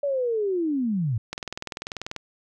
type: linear sweep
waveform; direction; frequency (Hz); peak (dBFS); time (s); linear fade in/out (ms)
sine; down; 580 to 102.2; -22; 0.03-1.18; 5
type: click train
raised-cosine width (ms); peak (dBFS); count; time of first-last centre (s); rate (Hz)
0.2; -14; 18; 1.33-2.163; 20.4
effects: none

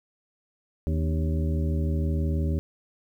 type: harmonic tone with a mistuned harmonic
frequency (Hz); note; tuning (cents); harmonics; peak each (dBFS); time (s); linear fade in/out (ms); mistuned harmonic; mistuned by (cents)
79.5; D#2; +38; 1 / 2 / 3 / 4 / 5 / 7; -24 / -30 / -34 / -36 / -38 / -41; 0.87-2.59; 0; 4; -75
effects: 10-bit

